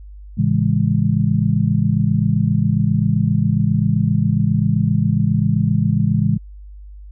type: chord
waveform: sine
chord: A major seventh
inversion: none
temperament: just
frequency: 110 / 137.5 / 165 / 206.2 Hz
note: A2 / C#3 / E3 / G#3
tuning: 0 / -14 / +2 / -12 cents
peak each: -19 dBFS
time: 0.37-6.38 s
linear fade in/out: 20 ms
effects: added 50 Hz sine -34 dBFS peak until 7.11 s